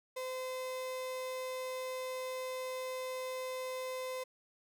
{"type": "tone", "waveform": "35% pulse", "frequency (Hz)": 514, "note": "C5", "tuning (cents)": -31, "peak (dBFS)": -36, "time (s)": [0.16, 4.24], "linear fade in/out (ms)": 10, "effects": []}